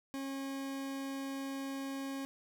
40% pulse tone, 272.2 Hz, C#4, 31 cents flat, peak -37 dBFS, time 0.14-2.25 s, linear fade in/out 0 ms, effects none

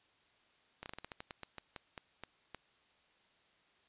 slowing click train, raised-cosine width 0.3 ms, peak -28 dBFS, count 15, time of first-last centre 0.83-2.547 s, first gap 29 ms, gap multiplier 1.2, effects white hiss -70 dBFS RMS until 3.88 s + resampled to 8000 Hz

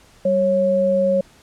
sine tone pair together, 194.1 / 549 Hz, G3 / C#5, -17 / -17 cents, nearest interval octave + tritone, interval 1800 cents, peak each -22 / -15 dBFS, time 0.25-1.21 s, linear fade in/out 5 ms, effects pink hiss -51 dBFS RMS until 1.42 s + low-pass 10000 Hz 12 dB/octave

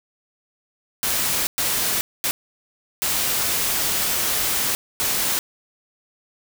white noise bursts at uneven times, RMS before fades -22 dBFS, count 5, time 1.03-1.47 / 1.58-2.01 / 2.24-2.31 / 3.02-4.75 / 5-5.39 s, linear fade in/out 0 ms, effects none

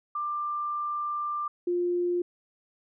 sine tone pair in turn, 1187 / 352.2 Hz, D6 / F4, +18 / +15 cents, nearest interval octave + major sixth, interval 2103 cents, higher first, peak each -28 / -24 dBFS, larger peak second, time 0.15-1.48 / 1.67-2.22 s, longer first, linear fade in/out 5 ms, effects none

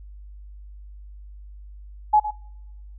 sine tone with echo, 847 Hz, G#5, 34 cents sharp, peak -12 dBFS, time 2.13-2.2 s, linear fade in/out 10 ms, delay 110 ms, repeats 1, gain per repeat -12 dB, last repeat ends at 2.31 s, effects noise-tail reverb RT60 0.9 s tail -25 dB re dry + added 50 Hz sine -39 dBFS peak until 2.98 s

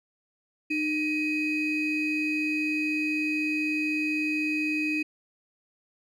triangle ring-modulated tone, 1104 Hz, C#6, 7 cents flat, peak -20 dBFS, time 0.7-5.03 s, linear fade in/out 10 ms, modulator 1410 Hz, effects none

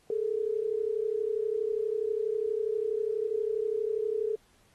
sine tone pair together, 418.9 / 451.2 Hz, G#4 / A4, +15 / +44 cents, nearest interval minor second, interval 129 cents, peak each -30 / -30 dBFS, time 0.1-4.36 s, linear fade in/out 2 ms, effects pink hiss -65 dBFS RMS until 4.74 s + AAC 32 kbps

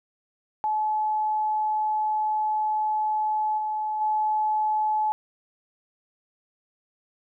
sine tone with level steps, 858 Hz, A5, 44 cents flat, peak -22 / -25 / -21 dBFS, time 0.64-5.12 s, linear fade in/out 0 ms, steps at 3.57 / 4 s, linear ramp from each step 20 ms, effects none

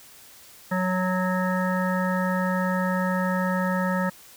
harmonic tone, 184.3 Hz, F#3, 7 cents flat, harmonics 1 / 3 / 5 / 7 / 9 / 10, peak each -24 / -29 / -31 / -32 / -34 / -34 dBFS, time 0.71-4.1 s, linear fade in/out 10 ms, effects white hiss -49 dBFS RMS until 4.36 s

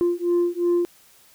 sine beating tone pair, 347.1 / 349.9 Hz, F4 / F4, -11 / +3 cents, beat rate 2.8 Hz, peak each -20 dBFS, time 0.01-0.85 s, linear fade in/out 0 ms, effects tanh soft clip ceiling -15 dBFS + white hiss -54 dBFS RMS until 1.34 s

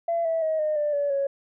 sine tone with pitch steps, 676 / 654.1 / 632.9 / 612.4 / 592.6 / 573.4 / 554.8 Hz, E5 / E5 / D#5 / D#5 / D5 / D5 / C#5, +43 / -14 / +29 / -28 / +15 / -42 / +1 cents, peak -21 dBFS, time 0.08-1.27 s, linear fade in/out 5 ms, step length 170 ms, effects tanh soft clip ceiling -17 dBFS

